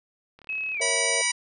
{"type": "click train", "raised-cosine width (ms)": 0.3, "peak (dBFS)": -33, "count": 22, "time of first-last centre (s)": [0.39, 0.964], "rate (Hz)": 36.6}
{"type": "tone with pitch glide", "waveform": "sine", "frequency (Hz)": [2569, 2276], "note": ["E7", "C#7"], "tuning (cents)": [-45, 45], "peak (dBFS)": -27, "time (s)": [0.49, 1.31], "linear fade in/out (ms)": 2, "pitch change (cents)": -210, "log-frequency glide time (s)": [0.73, 0.79]}
{"type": "chord", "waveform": "sine", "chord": "A# diminished", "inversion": "none", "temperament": "equal", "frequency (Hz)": [466.2, 554.4, 659.3], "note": ["A#4", "C#5", "E5"], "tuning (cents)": [0, 0, 0], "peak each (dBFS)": -33, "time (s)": [0.8, 1.22], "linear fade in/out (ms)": 5}
{"type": "harmonic tone", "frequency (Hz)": 974, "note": "B5", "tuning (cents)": -24, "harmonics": [1, 2, 3, 4, 5, 6, 7, 9], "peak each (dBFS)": [-35, -32, -34, -35, -32, -30, -34, -29], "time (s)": [0.81, 1.32], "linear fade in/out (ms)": 10}
{"effects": []}